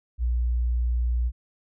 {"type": "tone", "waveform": "sine", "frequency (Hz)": 60, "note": "B1", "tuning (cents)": -49, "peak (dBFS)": -21, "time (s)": [0.18, 1.32], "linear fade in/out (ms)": 50, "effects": []}